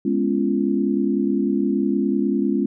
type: chord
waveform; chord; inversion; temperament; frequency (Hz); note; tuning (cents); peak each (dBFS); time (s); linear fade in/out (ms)
sine; C# dominant seventh; second; equal with one note detuned; 207.7 / 246.9 / 277.2 / 343.4; G#3 / B3 / C#4 / E#4; 0 / 0 / 0 / -29; -22 / -25 / -22 / -24; 0.05-2.66; 5
effects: none